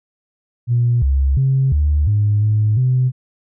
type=tone with pitch steps; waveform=sine; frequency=119.9 / 68 / 133.9 / 74.1 / 104.2 / 106.8 / 127.6 Hz; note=A#2 / C#2 / C3 / D2 / G#2 / G#2 / C3; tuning=+49 / -33 / +40 / +16 / +6 / +49 / -43 cents; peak=-11 dBFS; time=0.67-3.12 s; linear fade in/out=50 ms; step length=350 ms; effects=tanh soft clip ceiling -7 dBFS